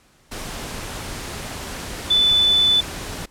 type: tone in noise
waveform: sine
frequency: 3495 Hz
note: A7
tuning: 12 cents flat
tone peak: -13 dBFS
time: 2.1-2.81 s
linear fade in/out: 10 ms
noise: pink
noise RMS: -31 dBFS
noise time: 0.31-3.26 s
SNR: +15 dB
effects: pink hiss -56 dBFS RMS until 3.3 s + low-pass 11000 Hz 12 dB/octave

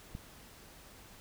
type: click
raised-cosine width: 5 ms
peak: -28 dBFS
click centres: 0.151 s
effects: pink hiss -55 dBFS RMS until 1.2 s

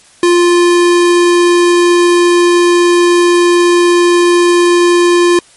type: tone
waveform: square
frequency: 349.2 Hz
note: F4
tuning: in tune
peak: -6 dBFS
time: 0.23-5.39 s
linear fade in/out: 2 ms
effects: white hiss -43 dBFS RMS until 5.56 s + MP3 48 kbps

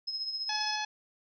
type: tone with tremolo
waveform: sine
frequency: 5140 Hz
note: E8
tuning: 45 cents flat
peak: -30 dBFS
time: 0.07-0.76 s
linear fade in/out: 10 ms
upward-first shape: triangle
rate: 15 Hz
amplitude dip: 60%
type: harmonic tone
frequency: 851 Hz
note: G#5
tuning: 42 cents sharp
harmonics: 1 / 2 / 3 / 4 / 5 / 6 / 7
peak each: -35 / -38 / -40 / -41 / -42 / -43 / -43 dBFS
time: 0.49-0.85 s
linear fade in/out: 5 ms
effects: none

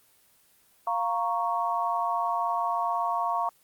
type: chord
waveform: sine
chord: Bb minor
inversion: second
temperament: equal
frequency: 698.5 / 932.3 / 1108.7 Hz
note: F5 / Bb5 / Db6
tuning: 0 / 0 / 0 cents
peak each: -29 dBFS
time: 0.87-3.49 s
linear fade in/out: 2 ms
effects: white hiss -62 dBFS RMS until 3.63 s + Opus 24 kbps

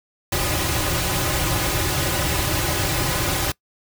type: noise with comb filter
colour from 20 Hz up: pink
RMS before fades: -22 dBFS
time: 0.32-3.52 s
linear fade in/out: 5 ms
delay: 4.4 ms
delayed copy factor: -0.95
effects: noise-tail reverb RT60 0.1 s tail -23 dB re dry

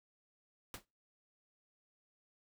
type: noise with exponential decay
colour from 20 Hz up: pink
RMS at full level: -41 dBFS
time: 0.74-0.85 s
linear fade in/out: 1 ms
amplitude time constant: 22 ms
effects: noise-tail reverb RT60 0.3 s tail -26 dB re dry

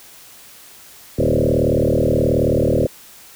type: tone with frequency modulation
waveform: sine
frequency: 317.7 Hz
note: D#4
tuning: 36 cents sharp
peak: -13 dBFS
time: 1.18-2.87 s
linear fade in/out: 10 ms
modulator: 38.7 Hz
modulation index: 6.6
effects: white hiss -43 dBFS RMS until 3.35 s

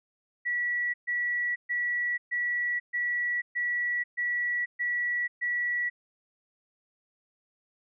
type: tone bursts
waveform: sine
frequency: 1941 Hz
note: B6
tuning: 31 cents flat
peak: -26 dBFS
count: 9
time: 0.45-5.9 s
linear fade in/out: 20 ms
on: 490 ms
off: 130 ms
effects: none

